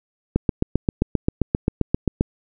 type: click train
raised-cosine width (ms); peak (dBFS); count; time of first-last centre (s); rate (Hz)
3; -4; 15; 0.36-2.209; 7.57
effects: none